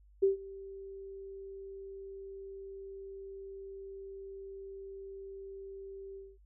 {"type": "tone with ADSR envelope", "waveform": "sine", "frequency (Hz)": 390, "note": "G4", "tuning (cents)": -9, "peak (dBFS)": -21, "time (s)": [0.22, 6.38], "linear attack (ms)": 15, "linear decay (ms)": 130, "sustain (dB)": -22, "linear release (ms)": 220, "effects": ["added 50 Hz sine -58 dBFS peak until 6.45 s"]}